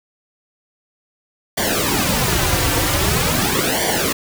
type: noise with flanger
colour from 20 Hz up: pink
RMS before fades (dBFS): -18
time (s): 1.57-4.13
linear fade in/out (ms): 10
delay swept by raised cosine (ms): 0.76 to 4.86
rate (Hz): 0.44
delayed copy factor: -0.85
effects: none